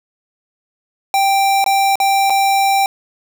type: tone with dropouts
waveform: square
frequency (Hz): 785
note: G5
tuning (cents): +2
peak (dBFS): -12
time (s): 1.14-2.86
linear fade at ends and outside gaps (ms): 1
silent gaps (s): 1.642-1.662 / 1.956-2.001 / 2.298-2.303
effects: none